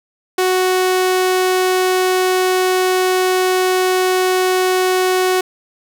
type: tone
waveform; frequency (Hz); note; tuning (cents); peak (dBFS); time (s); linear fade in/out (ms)
sawtooth; 370; F#4; 0; -9; 0.38-5.41; 5
effects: none